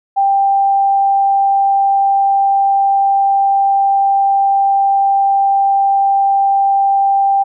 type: tone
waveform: sine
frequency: 789 Hz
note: G5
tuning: 11 cents sharp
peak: -9 dBFS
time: 0.16-7.44 s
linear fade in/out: 20 ms
effects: none